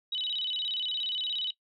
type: tone with vibrato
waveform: sine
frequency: 3390 Hz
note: G#7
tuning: 35 cents sharp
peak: -29 dBFS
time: 0.12-1.51 s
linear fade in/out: 5 ms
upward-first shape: square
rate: 17 Hz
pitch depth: 210 cents each way
effects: noise-tail reverb RT60 0.1 s tail -19 dB re dry